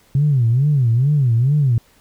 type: tone with vibrato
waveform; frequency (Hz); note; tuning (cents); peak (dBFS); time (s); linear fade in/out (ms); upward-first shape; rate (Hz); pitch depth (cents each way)
sine; 130.81; C3; 0; -11; 0.15-1.78; 2; sine; 2.3; 240
effects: tanh soft clip ceiling -7 dBFS + pink hiss -54 dBFS RMS until 2 s